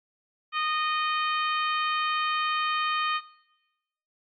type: harmonic tone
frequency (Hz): 617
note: D#5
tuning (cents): -15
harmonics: 2 / 3 / 4 / 5 / 6 / 7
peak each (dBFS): -27 / -34 / -32 / -34 / -42 / -43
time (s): 0.52-3.21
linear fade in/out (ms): 50
effects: noise-tail reverb RT60 1.0 s tail -20 dB re dry + AAC 64 kbps